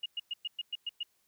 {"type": "tone bursts", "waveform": "sine", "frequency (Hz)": 2862, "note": "F7", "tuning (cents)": 42, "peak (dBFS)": -32, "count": 8, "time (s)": [0.03, 1.032], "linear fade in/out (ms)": 5, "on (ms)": 29, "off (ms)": 110, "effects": ["white hiss -73 dBFS RMS until 1.27 s"]}